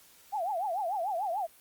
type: tone with vibrato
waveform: sine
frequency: 753 Hz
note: F#5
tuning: 30 cents sharp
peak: -29 dBFS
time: 0.32-1.47 s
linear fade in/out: 20 ms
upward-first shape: triangle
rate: 6.8 Hz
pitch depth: 270 cents each way
effects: white hiss -58 dBFS RMS until 1.6 s + Opus 48 kbps